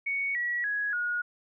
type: tone with pitch steps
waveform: sine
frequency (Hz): 2227 / 1927.5 / 1668.4 / 1444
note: C#7 / B6 / G#6 / F#6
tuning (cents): +7 / -43 / +7 / -43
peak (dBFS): -27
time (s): 0.06-1.22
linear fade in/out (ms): 10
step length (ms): 290
effects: none